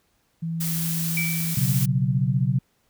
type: tone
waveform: sine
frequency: 164.81 Hz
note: E3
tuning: in tune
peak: -25 dBFS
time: 0.42-1.55 s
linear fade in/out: 10 ms
type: noise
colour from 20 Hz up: blue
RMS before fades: -29 dBFS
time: 0.6-1.86 s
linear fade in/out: 10 ms
type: tone with exponential decay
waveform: sine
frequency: 2315 Hz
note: D7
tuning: 25 cents flat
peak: -22 dBFS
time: 1.17-1.77 s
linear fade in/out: 2 ms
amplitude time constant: 130 ms
type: chord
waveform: sine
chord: B suspended second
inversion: none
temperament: equal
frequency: 123.47 / 138.59 / 185 Hz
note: B2 / C#3 / F#3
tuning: 0 / 0 / 0 cents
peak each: -23 / -22 / -26 dBFS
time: 1.57-2.59 s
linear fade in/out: 5 ms
effects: pink hiss -67 dBFS RMS until 2.89 s